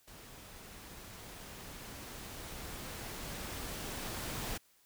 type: noise with level ramp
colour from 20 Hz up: pink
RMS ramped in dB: -53 to -39 dBFS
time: 0.07-4.58 s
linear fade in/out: 10 ms
effects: white hiss -68 dBFS RMS until 4.85 s